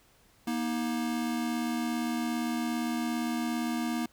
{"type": "tone pair together", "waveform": "square", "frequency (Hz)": [237.5, 315], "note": ["A#3", "D#4"], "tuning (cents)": [33, 21], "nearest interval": "perfect fourth", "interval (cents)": 488, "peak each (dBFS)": [-31, -35], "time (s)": [0.47, 4.06], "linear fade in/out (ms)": 5, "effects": ["pink hiss -63 dBFS RMS until 4.12 s"]}